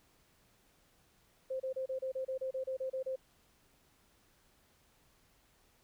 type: tone bursts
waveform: sine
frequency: 524 Hz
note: C5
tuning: 2 cents sharp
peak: -34 dBFS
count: 13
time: 1.5-3.16 s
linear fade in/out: 10 ms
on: 100 ms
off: 30 ms
effects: pink hiss -69 dBFS RMS until 5.83 s